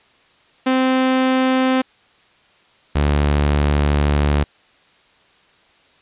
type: tone pair in turn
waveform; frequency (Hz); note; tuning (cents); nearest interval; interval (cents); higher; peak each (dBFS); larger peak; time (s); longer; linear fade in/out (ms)
sawtooth; 259.7 / 72.88; C4 / D2; -13 / -13; octave + minor seventh; 2200; first; -10; neither; 0.66-1.82 / 2.95-4.44; second; 10
effects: white hiss -54 dBFS RMS until 6.01 s + resampled to 8000 Hz